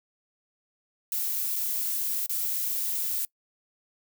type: noise with dropouts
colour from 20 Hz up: violet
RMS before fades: -29 dBFS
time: 1.12-3.25 s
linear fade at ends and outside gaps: 1 ms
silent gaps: 1.558-1.562 / 2.262-2.295 s
effects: noise-tail reverb RT60 0.1 s tail -24 dB re dry